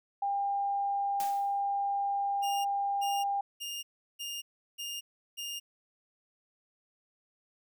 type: tone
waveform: sine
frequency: 800 Hz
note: G5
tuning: 35 cents sharp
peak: -28 dBFS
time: 0.22-3.41 s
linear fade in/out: 5 ms
type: noise with exponential decay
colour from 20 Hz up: white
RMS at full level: -39 dBFS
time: 1.2-1.61 s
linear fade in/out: 0 ms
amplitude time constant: 89 ms
type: tone bursts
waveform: sawtooth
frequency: 2823 Hz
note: F7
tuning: 18 cents sharp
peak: -33 dBFS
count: 6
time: 2.42-5.6 s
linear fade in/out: 20 ms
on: 230 ms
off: 360 ms
effects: none